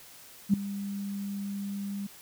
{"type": "tone with ADSR envelope", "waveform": "sine", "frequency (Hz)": 200, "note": "G3", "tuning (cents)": 35, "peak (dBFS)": -16, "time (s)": [0.49, 2.07], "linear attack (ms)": 47, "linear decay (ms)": 4, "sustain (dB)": -16, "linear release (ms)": 8, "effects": ["white hiss -51 dBFS RMS until 2.21 s"]}